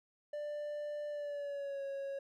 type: tone with pitch glide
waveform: triangle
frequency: 591 to 551.4 Hz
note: D5 to C#5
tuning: +11 to -9 cents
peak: -36 dBFS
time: 0.33-2.19 s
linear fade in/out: 5 ms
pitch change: -120 cents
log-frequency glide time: 1.09-1.83 s
effects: none